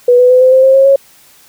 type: tone with pitch steps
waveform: sine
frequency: 490 / 498 / 506.1 / 514.4 / 522.7 / 531.3 / 539.9 / 548.7 Hz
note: B4 / B4 / B4 / C5 / C5 / C5 / C#5 / C#5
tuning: -14 / +14 / +42 / -30 / -2 / +26 / -46 / -18 cents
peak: -3 dBFS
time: 0.08-0.96 s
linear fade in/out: 5 ms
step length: 110 ms
effects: white hiss -44 dBFS RMS until 1.48 s